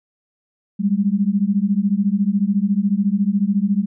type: beating tone pair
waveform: sine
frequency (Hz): 193.9 / 207.9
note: G3 / G#3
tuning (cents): -19 / +2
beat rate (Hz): 14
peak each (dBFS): -18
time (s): 0.79-3.86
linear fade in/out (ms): 20
effects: none